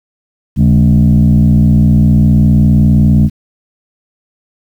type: tone with frequency modulation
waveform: sine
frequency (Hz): 147.3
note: D3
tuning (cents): +6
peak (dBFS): -3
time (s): 0.56-3.3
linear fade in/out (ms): 50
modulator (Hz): 59.9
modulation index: 1.4
effects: tanh soft clip ceiling -1 dBFS + 7-bit